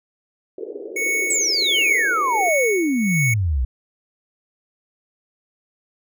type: band-pass noise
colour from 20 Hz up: pink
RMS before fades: -32 dBFS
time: 0.58-2.49 s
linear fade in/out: 2 ms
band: 350 to 490 Hz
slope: 48 dB/octave
type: tone with tremolo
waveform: square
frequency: 2217 Hz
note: C#7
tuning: in tune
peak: -19 dBFS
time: 0.96-3.34 s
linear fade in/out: 5 ms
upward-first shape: sine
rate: 1.4 Hz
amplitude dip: 75%
type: exponential sweep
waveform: sine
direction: down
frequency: 8100 to 58.5 Hz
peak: -17 dBFS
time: 1.3-3.65 s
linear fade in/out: 5 ms
effects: none